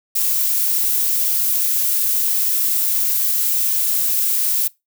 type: noise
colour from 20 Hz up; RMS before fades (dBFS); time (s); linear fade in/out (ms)
violet; -18; 0.15-4.68; 10
effects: noise-tail reverb RT60 0.2 s tail -22 dB re dry